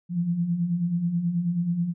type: beating tone pair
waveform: sine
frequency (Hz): 165.2 / 174.5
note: E3 / F3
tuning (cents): +4 / -1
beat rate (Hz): 9.3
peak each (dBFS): -31 / -23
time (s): 0.09-1.94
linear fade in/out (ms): 50
effects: none